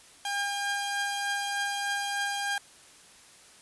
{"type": "tone pair together", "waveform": "sawtooth", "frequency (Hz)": [806, 1608.7], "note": ["G5", "G6"], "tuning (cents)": [48, 44], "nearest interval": "octave", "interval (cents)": 1196, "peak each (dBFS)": -28, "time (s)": [0.25, 2.58], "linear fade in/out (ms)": 2, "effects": ["white hiss -54 dBFS RMS until 3.61 s", "resampled to 24000 Hz"]}